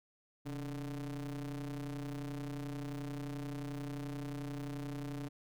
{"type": "ring-modulated tone", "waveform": "square", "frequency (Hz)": 74.9, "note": "D2", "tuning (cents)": 35, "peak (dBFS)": -37, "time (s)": [0.45, 5.29], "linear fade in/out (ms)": 20, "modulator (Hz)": 209, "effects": []}